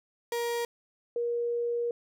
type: tone pair in turn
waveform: 35% pulse / sine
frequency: 472.1 / 474.3 Hz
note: A#4 / A#4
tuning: +22 / +30 cents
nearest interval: unison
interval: 8 cents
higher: second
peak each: -27 dBFS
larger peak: neither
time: 0.32-0.65 / 1.16-1.91 s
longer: second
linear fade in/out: 2 ms
effects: none